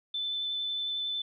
sine tone with vibrato, 3520 Hz, A7, in tune, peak -30 dBFS, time 0.14-1.22 s, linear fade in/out 5 ms, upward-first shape triangle, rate 11 Hz, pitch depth 12 cents each way, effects none

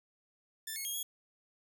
5% pulse tone with pitch steps, 1769 / 2182 / 3253 / 3328 Hz, A6 / C#7 / G#7 / G#7, +9 / -28 / -37 / +3 cents, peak -28 dBFS, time 0.67-1.03 s, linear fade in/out 5 ms, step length 90 ms, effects none

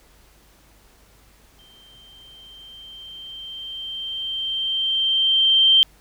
sine tone with exponential growth, 3139 Hz, G7, 2 cents sharp, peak -10 dBFS, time 1.59-5.83 s, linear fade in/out 0 ms, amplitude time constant 920 ms, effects added 50 Hz sine -55 dBFS peak until 6 s + pink hiss -55 dBFS RMS until 6 s

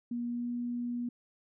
sine tone with pitch glide, 239.1 to 241.3 Hz, A#3 to B3, +44 to -40 cents, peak -32 dBFS, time 0.11-1.09 s, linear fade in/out 5 ms, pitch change +16 cents, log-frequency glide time 0.27-0.5 s, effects none

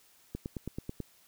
click train, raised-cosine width 3 ms, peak -23 dBFS, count 7, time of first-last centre 0.35-1.003 s, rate 9.19 Hz, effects white hiss -63 dBFS RMS until 1.27 s

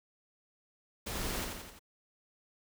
pink noise with echo, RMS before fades -38 dBFS, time 1.06-1.45 s, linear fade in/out 10 ms, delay 86 ms, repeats 4, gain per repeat -4 dB, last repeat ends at 1.794 s, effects none

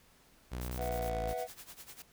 sawtooth tone with pitch glide, 61.74 to 55.64 Hz, B1 to A1, 0 to +20 cents, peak -33 dBFS, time 0.51-1.34 s, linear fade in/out 20 ms, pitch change -180 cents, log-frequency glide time 0.77-1.22 s
blue noise bursts, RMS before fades -48 dBFS, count 5, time 0.61-1.092 s, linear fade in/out 2 ms, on 74 ms, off 28 ms
triangle chord, B suspended fourth, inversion none, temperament just, 493.9 / 658.5 / 740.8 Hz, B4 / E5 / F#5, 0 / -2 / +2 cents, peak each -37 dBFS, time 0.77-1.48 s, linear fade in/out 50 ms
white noise with tremolo, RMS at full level -48 dBFS, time 1.28-2.02 s, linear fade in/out 0 ms, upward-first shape sine, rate 10 Hz, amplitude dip 85%
effects pink hiss -64 dBFS RMS until 2.12 s

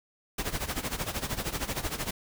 pink noise with tremolo, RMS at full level -30 dBFS, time 0.38-2.11 s, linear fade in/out 5 ms, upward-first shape sine, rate 13 Hz, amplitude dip 80%, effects none

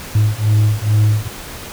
sine beating tone pair, 105.3 / 107.6 Hz, G#2 / A2, +24 / -38 cents, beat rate 2.3 Hz, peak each -12 dBFS, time 0.15-1.28 s, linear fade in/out 5 ms, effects tanh soft clip ceiling -8 dBFS + pink hiss -31 dBFS RMS until 1.72 s

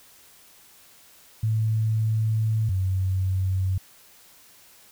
sine tone pair in turn, 110 / 94.14 Hz, A2 / F#2, 0 / +30 cents, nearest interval minor third, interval 270 cents, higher first, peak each -20 / -21 dBFS, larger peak first, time 1.43-2.69 / 2.69-3.78 s, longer first, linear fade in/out 5 ms, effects white hiss -53 dBFS RMS until 4.91 s

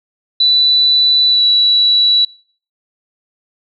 sine tone with pitch glide, 3974 to 3931 Hz, B7 to B7, +10 to -9 cents, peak -8 dBFS, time 0.4-2.25 s, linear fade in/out 5 ms, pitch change -19 cents, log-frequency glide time 1.28-1.43 s, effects noise-tail reverb RT60 0.5 s tail -25 dB re dry

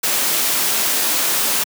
white noise, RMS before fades -18 dBFS, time 0.03-1.64 s, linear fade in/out 10 ms, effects high-pass 200 Hz 12 dB/octave

